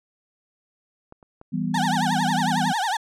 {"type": "clicks", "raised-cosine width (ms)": 1, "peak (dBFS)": [-29, -36, -29, -30, -39], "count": 5, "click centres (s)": [1.124, 1.228, 1.414, 1.775, 2.194]}
{"type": "chord", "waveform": "sine", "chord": "E minor", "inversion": "none", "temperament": "equal", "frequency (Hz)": [164.81, 196, 246.9], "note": ["E3", "G3", "B3"], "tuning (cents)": [0, 0, 0], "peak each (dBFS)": -27, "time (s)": [1.52, 2.73], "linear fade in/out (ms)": 20}
{"type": "tone with vibrato", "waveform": "35% pulse", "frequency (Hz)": 829, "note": "G#5", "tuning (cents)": -3, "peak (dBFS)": -20, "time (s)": [1.74, 2.97], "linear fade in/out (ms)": 5, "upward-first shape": "triangle", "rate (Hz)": 11, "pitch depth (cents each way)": 250}
{"effects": ["low-pass 9000 Hz 12 dB/octave"]}